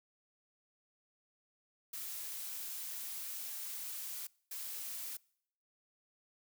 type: noise bursts at uneven times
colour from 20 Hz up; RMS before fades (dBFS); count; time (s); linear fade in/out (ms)
blue; -43; 2; 1.93-4.27 / 4.51-5.17; 5
effects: noise-tail reverb RT60 0.7 s tail -25 dB re dry